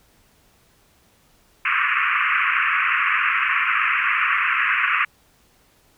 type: band-pass noise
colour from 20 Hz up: pink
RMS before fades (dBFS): -20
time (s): 1.65-5.05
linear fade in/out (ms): 5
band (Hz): 1100 to 2700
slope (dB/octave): 96
effects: pink hiss -58 dBFS RMS until 5.97 s